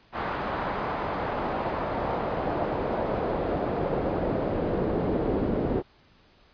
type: noise with band-pass filter sweep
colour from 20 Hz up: brown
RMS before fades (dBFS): -28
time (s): 0.12-5.83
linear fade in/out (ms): 50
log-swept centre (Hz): 1100 to 380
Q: 1.3
effects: pink hiss -59 dBFS RMS until 6.53 s + resampled to 11025 Hz